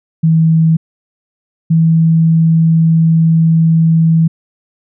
sine tone pair in turn, 161.6 / 162.91 Hz, E3 / E3, -34 / -20 cents, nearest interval unison, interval 14 cents, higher second, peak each -6 dBFS, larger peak neither, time 0.23-0.77 / 1.7-4.28 s, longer second, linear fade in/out 10 ms, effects none

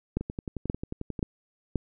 two click trains, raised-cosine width 3 ms, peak -20 / -13 dBFS, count 12 / 4, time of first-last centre 0.21-1.192 / 0.17-1.757 s, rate 11.2 / 1.89 Hz, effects none

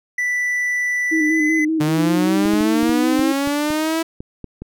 triangle tone with pitch glide, 1975 to 2023 Hz, B6 to B6, 0 to +41 cents, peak -16 dBFS, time 0.18-1.65 s, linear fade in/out 5 ms, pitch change +41 cents, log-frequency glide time 1.2-1.48 s
sine tone with vibrato, 313.1 Hz, D#4, 11 cents sharp, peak -16 dBFS, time 1.11-3.33 s, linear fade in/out 20 ms, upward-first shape square, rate 5.2 Hz, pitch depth 39 cents each way
sawtooth linear sweep, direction up, 148.5 to 329.6 Hz, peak -14 dBFS, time 1.8-4.03 s, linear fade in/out 10 ms
clicks, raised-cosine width 3 ms, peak -18 dBFS, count 11, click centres 2.456 / 2.536 / 2.608 / 2.83 / 2.894 / 3.194 / 3.474 / 3.704 / 4.205 / 4.443 / 4.62 s
effects none

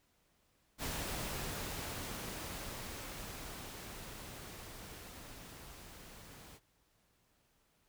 pink noise with level ramp, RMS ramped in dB -39 to -55 dBFS, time 0.78-6.6 s, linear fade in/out 50 ms, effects pink hiss -74 dBFS RMS until 7.88 s

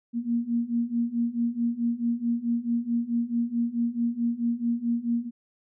sine beating tone pair, 232.9 / 237.5 Hz, A#3 / A#3, -1 / +33 cents, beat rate 4.6 Hz, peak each -28 / -26 dBFS, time 0.13-5.31 s, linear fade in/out 50 ms, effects none

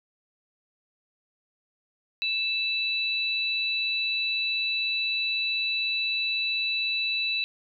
sine tone pair together, 2637 / 3948 Hz, E7 / B7, 0 / -1 cents, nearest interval perfect fifth, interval 699 cents, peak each -27 / -28 dBFS, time 2.22-7.44 s, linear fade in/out 0 ms, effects none

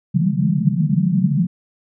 pink band-pass noise, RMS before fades -17 dBFS, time 0.14-1.47 s, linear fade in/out 10 ms, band 140 to 210 Hz, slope 96 dB/octave, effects none

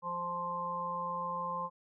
harmonic tone, 174.61 Hz, F3, in tune, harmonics 1 / 3 / 5 / 6, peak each -46 / -43 / -42 / -35 dBFS, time 0.02-1.7 s, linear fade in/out 50 ms, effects none

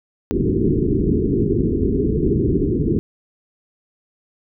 white low-pass noise, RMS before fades -18 dBFS, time 0.31-2.99 s, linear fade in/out 0 ms, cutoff 430 Hz, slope 96 dB/octave, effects none

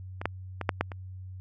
clicks, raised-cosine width 0.5 ms, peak -20 / -11 / -17 / -8 / -10 / -24 dBFS, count 6, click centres 0.215 / 0.256 / 0.613 / 0.692 / 0.81 / 0.918 s, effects added 93 Hz sine -39 dBFS peak until 1.4 s

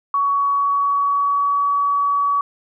sine tone with pitch glide, 1123 to 1136 Hz, C#6 to C#6, +22 to +42 cents, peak -15 dBFS, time 0.14-2.41 s, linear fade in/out 2 ms, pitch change +20 cents, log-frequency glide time 0.3-1.67 s, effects none

